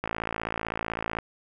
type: click train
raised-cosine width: 0.5 ms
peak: -14 dBFS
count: 65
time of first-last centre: 0.04-1.187 s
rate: 55.8 Hz
effects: none